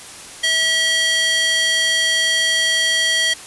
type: tone with high-pass filter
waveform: square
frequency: 646 Hz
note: E5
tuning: 35 cents flat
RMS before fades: -17 dBFS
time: 0.43-3.34 s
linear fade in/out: 10 ms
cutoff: 2500 Hz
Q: 2.5
effects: white hiss -36 dBFS RMS until 3.46 s + resampled to 24000 Hz